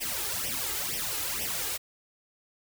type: noise with flanger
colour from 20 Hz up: white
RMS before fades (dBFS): -32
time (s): 0-1.78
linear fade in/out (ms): 20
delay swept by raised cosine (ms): 0.35 to 2.45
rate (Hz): 2.1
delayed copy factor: +0.8
effects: none